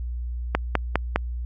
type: click train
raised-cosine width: 0.5 ms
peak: -4 dBFS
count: 4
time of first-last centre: 0.55-1.16 s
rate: 4.92 Hz
effects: added 60 Hz sine -27 dBFS peak until 1.45 s + AAC 64 kbps